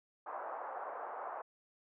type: band-pass noise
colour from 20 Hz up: pink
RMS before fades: -43 dBFS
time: 0.26-1.42 s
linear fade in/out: 10 ms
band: 630 to 1200 Hz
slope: 24 dB/octave
effects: low-pass 2000 Hz 12 dB/octave